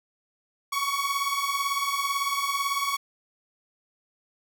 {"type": "beating tone pair", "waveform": "sawtooth", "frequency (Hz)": [1108.7, 1126.7], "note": ["C#6", "C#6"], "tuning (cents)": [0, 28], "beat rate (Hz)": 18, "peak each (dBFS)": [-25, -24], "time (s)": [0.72, 2.97], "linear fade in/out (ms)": 10, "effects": []}